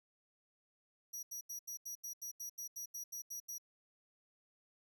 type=tone bursts; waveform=sawtooth; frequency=5790 Hz; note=F#8; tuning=38 cents flat; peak=-40 dBFS; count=14; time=1.13-3.583 s; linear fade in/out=10 ms; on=100 ms; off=81 ms; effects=none